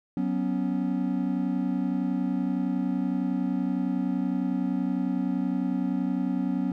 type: chord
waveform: triangle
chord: F# suspended fourth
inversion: none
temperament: just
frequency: 185 / 246.7 / 277.5 Hz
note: F#3 / B3 / C#4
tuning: 0 / -2 / +2 cents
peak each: -27 dBFS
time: 0.17-6.72 s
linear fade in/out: 2 ms
effects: none